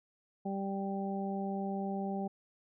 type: harmonic tone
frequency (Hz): 196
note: G3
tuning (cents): 0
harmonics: 1 / 2 / 3 / 4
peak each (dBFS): -35 / -41 / -44 / -40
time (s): 0.45-2.28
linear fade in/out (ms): 10
effects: none